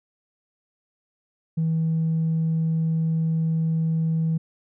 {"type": "tone with tanh clipping", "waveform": "triangle", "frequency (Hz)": 161.7, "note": "E3", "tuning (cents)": -33, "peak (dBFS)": -20, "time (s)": [1.57, 4.38], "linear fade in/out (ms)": 10, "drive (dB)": 5, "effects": []}